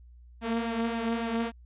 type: tone with flanger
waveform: sawtooth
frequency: 230 Hz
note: A#3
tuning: 23 cents flat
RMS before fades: -30 dBFS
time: 0.41-1.52 s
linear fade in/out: 50 ms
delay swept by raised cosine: 1.1 to 4.6 ms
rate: 3.6 Hz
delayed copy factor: +0.5
effects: added 60 Hz sine -49 dBFS peak until 1.65 s + resampled to 8000 Hz